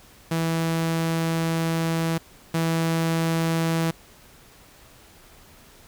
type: tone pair in turn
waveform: sawtooth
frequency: 164.1 / 164.1 Hz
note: E3 / E3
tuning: -8 / -8 cents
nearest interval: unison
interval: 0 cents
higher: neither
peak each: -18 / -17 dBFS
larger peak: second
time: 0.31-2.18 / 2.54-3.91 s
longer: first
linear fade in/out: 5 ms
effects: pink hiss -51 dBFS RMS until 5.87 s